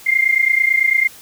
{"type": "tone pair together", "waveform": "sine", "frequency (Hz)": [2093, 2122], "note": ["C7", "C7"], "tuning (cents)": [0, 24], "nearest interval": "unison", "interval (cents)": 24, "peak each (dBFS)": -15, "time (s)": [0.06, 1.08], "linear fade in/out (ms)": 10, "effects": ["white hiss -41 dBFS RMS until 1.21 s"]}